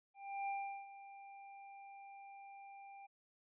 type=tone with ADSR envelope; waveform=square; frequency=793 Hz; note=G5; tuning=20 cents sharp; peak=-38 dBFS; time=0.14-3.07 s; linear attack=340 ms; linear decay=380 ms; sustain=-15 dB; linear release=15 ms; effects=resampled to 8000 Hz